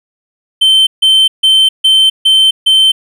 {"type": "tone bursts", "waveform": "triangle", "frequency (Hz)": 3097, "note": "G7", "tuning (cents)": -22, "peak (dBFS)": -3, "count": 6, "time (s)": [0.61, 2.92], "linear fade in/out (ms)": 10, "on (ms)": 260, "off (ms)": 150, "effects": []}